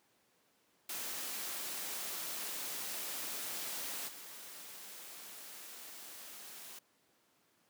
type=noise with level steps; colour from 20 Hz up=white; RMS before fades=-41 / -50 dBFS; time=0.89-6.79 s; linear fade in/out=5 ms; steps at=4.07 s; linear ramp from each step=20 ms; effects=pink hiss -72 dBFS RMS until 7.69 s + high-pass 200 Hz 12 dB/octave